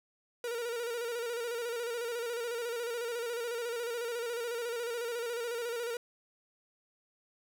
45% pulse tone with vibrato, 471.7 Hz, A#4, 20 cents sharp, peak -34 dBFS, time 0.44-5.97 s, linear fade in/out 2 ms, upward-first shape square, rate 14 Hz, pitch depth 45 cents each way, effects none

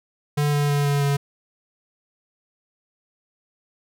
square tone with pitch steps, 146.5 / 145.24 / 143.98 / 142.74 / 141.51 Hz, D3 / D3 / D3 / D3 / C#3, -4 / -19 / -34 / -49 / +36 cents, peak -19 dBFS, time 0.37-1.17 s, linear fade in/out 10 ms, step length 160 ms, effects none

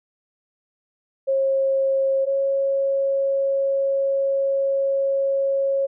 sine tone pair in turn, 540 / 547.5 Hz, C#5 / C#5, -45 / -22 cents, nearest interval unison, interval 23 cents, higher second, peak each -17 / -18 dBFS, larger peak first, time 1.27-2.26 / 2.26-5.87 s, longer second, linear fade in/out 20 ms, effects none

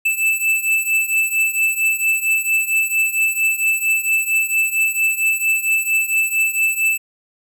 square beating tone pair, 2637 / 2641.4 Hz, E7 / E7, 0 / +3 cents, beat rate 4.4 Hz, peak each -18 / -21 dBFS, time 0.05-6.98 s, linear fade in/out 10 ms, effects none

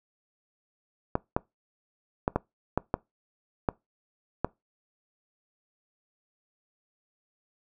clicks, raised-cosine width 1 ms, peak -10 dBFS, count 8, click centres 1.154 / 1.365 / 2.279 / 2.36 / 2.776 / 2.941 / 3.688 / 4.446 s, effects noise-tail reverb RT60 0.2 s tail -23 dB re dry

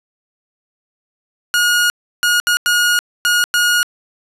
sawtooth tone bursts at uneven times, 1439 Hz, F#6, 49 cents flat, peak -8 dBFS, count 6, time 1.54-1.9 / 2.23-2.4 / 2.47-2.57 / 2.66-2.99 / 3.25-3.44 / 3.54-3.83 s, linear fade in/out 0 ms, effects resampled to 32000 Hz + 7-bit

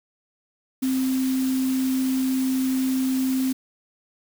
sine tone in noise, 261.1 Hz, C4, 3 cents flat, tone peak -20 dBFS, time 0.82-3.53 s, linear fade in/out 10 ms, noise white, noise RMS -36 dBFS, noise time 0.82-3.53 s, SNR +13 dB, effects none

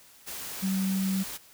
sine tone in noise, 191.5 Hz, G3, 40 cents flat, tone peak -25 dBFS, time 0.62-1.24 s, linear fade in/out 20 ms, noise white, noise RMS -38 dBFS, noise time 0.26-1.38 s, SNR +10 dB, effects white hiss -55 dBFS RMS until 1.53 s

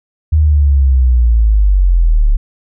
sine linear sweep, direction down, 78.6 to 34.38 Hz, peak -6 dBFS, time 0.32-2.37 s, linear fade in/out 10 ms, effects none

